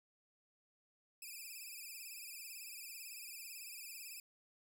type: tone with vibrato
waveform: 5% pulse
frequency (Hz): 2489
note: D#7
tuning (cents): 0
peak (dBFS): -39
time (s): 1.22-4.2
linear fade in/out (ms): 2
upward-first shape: sine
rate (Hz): 18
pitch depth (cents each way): 99
effects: none